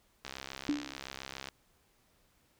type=click train; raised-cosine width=0.2 ms; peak=-23 dBFS; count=84; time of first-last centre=0.25-1.487 s; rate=67.1 Hz
type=tone with exponential decay; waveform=sine; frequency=291.9 Hz; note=D4; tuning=10 cents flat; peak=-25 dBFS; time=0.69-0.99 s; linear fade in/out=0 ms; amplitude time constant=64 ms
effects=pink hiss -70 dBFS RMS until 2.59 s